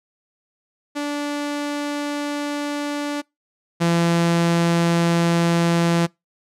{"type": "tone pair in turn", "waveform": "sawtooth", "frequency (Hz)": [290.9, 169.5], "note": ["D4", "E3"], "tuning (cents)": [-16, 49], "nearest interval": "major sixth", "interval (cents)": 935, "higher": "first", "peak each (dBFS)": [-19, -12], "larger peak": "second", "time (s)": [[0.95, 3.22], [3.8, 6.07]], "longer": "neither", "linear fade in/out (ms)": 20, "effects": ["noise-tail reverb RT60 0.2 s tail -25 dB re dry", "low-pass 9000 Hz 12 dB/octave"]}